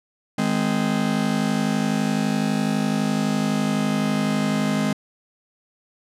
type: chord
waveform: 45% pulse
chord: Ab major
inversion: second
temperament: just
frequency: 155.74 / 207.7 / 259.6 Hz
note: Eb3 / Ab3 / C4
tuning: +2 / 0 / -13 cents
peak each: -27 / -22 / -25 dBFS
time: 0.38-4.93 s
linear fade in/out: 5 ms
effects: low-pass 10000 Hz 12 dB/octave